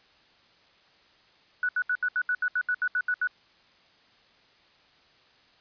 sine tone bursts, 1477 Hz, F#6, 3 cents flat, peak -23 dBFS, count 13, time 1.63-3.273 s, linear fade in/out 2 ms, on 59 ms, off 73 ms, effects white hiss -60 dBFS RMS until 5.6 s + resampled to 11025 Hz

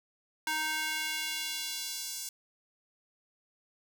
square tone with high-pass filter sweep, 311.1 Hz, D#4, in tune, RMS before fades -35 dBFS, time 0.47-2.29 s, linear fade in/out 2 ms, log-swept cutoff 1200 to 6200 Hz, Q 1.2, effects none

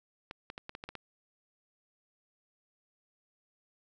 clicks, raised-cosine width 0.3 ms, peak -25 dBFS, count 8, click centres 0.311 / 0.501 / 0.579 / 0.694 / 0.751 / 0.839 / 0.89 / 0.953 s, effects none

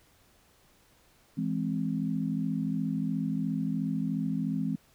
sine chord, E augmented, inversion none, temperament equal, 164.81 / 207.7 / 261.6 Hz, E3 / G#3 / B#3, 0 / 0 / 0 cents, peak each -32 dBFS, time 1.37-4.76 s, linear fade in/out 10 ms, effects pink hiss -63 dBFS RMS until 4.94 s

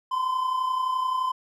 triangle tone pair together, 998 / 1029.6 Hz, B5 / C6, +18 / -28 cents, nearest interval minor second, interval 54 cents, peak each -30 / -22 dBFS, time 0.11-1.32 s, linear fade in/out 10 ms, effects none

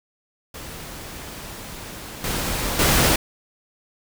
pink noise with level steps, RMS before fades -36 / -25 / -17 dBFS, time 0.54-3.16 s, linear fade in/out 5 ms, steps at 2.24 / 2.79 s, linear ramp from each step 2 ms, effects none

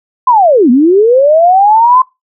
sine linear two-way sweep, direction down then up, 1044 to 230.5 to 1044 Hz, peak -3 dBFS, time 0.27-2.02 s, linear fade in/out 5 ms, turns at 0.7 s, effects noise-tail reverb RT60 0.2 s tail -21 dB re dry

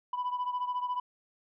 sine beating tone pair, 987.8 / 1001.8 Hz, B5 / B5, 0 / +24 cents, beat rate 14 Hz, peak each -30 / -34 dBFS, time 0.13-1 s, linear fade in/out 5 ms, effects tanh soft clip ceiling -27 dBFS

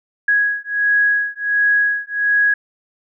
sine beating tone pair, 1661.2 / 1662.6 Hz, G#6 / G#6, 0 / +1 cents, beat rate 1.4 Hz, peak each -17 dBFS, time 0.28-2.54 s, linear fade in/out 5 ms, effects none

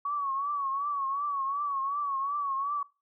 sine tone with vibrato, 1122 Hz, C#6, 21 cents sharp, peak -28 dBFS, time 0.05-2.83 s, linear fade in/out 5 ms, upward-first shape triangle, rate 2.7 Hz, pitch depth 90 cents each way, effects noise-tail reverb RT60 0.3 s tail -21 dB re dry

